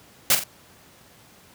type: noise with echo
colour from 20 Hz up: white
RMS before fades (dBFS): -17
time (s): 0.3-0.35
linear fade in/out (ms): 2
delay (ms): 44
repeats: 2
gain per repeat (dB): -8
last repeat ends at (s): 0.438
effects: pink hiss -52 dBFS RMS until 1.54 s + high-pass 80 Hz 12 dB/octave